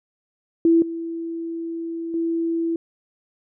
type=tone with level steps; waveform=sine; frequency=332 Hz; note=E4; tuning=12 cents sharp; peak=-12 / -26 / -20 dBFS; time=0.65-2.76 s; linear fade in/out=2 ms; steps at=0.82 / 2.14 s; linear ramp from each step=2 ms; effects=none